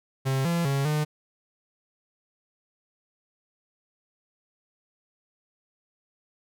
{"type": "tone with pitch steps", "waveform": "45% pulse", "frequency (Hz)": [133.6, 170.2, 138.2, 151.3], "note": ["C3", "F3", "C#3", "D#3"], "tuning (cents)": [36, -44, -5, -48], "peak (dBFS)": -23, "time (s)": [0.25, 1.05], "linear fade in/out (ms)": 20, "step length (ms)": 200, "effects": []}